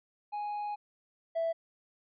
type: tone pair in turn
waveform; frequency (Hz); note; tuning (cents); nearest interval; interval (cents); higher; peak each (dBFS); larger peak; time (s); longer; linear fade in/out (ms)
triangle; 830.6 / 660.6; G#5 / E5; 0 / +4; major third; 396; first; -31 / -25; second; 0.32-0.76 / 1.35-1.53; first; 20
effects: tanh soft clip ceiling -25 dBFS + resampled to 11025 Hz